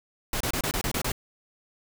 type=noise bursts; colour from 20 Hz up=pink; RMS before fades=-28 dBFS; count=8; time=0.33-1.119 s; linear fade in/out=2 ms; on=75 ms; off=27 ms; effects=none